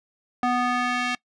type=tone with band-pass filter sweep; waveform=square; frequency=246.8 Hz; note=B3; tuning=1 cent flat; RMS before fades=-24 dBFS; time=0.43-1.15 s; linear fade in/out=2 ms; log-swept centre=950 to 2400 Hz; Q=1.2; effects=noise-tail reverb RT60 0.1 s tail -23 dB re dry + resampled to 22050 Hz